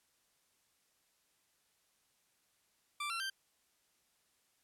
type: tone with pitch steps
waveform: 20% pulse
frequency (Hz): 1174.7 / 1357.2 / 1568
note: D6 / F6 / G6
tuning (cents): 0 / -50 / 0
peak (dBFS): -32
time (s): 3-3.3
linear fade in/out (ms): 5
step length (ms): 100
effects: white hiss -75 dBFS RMS until 4.63 s + low-pass 12000 Hz 12 dB/octave